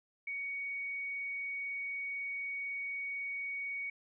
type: tone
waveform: sine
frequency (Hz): 2239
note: C#7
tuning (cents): +17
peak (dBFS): -36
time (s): 0.27-3.9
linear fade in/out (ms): 5
effects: none